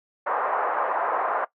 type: band-pass noise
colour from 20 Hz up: white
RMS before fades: -25 dBFS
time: 0.26-1.45 s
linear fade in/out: 10 ms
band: 510 to 1300 Hz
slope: 24 dB/octave
effects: noise-tail reverb RT60 0.1 s tail -18 dB re dry + low-pass 2000 Hz 12 dB/octave